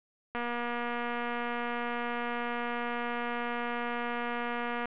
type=click train; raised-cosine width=0.5 ms; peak=-20 dBFS; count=1078; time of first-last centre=0.35-4.856 s; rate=239 Hz; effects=resampled to 8000 Hz + 9-bit